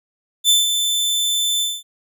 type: tone with ADSR envelope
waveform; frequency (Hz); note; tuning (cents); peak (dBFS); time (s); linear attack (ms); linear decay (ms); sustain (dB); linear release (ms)
sawtooth; 3532; A7; +6; -7; 0.44-1.83; 51; 170; -7; 220
effects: none